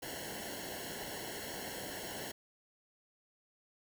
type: noise with comb filter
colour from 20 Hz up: pink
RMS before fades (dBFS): -43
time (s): 0.02-2.32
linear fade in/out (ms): 10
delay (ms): 0.82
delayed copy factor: -0.95
effects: none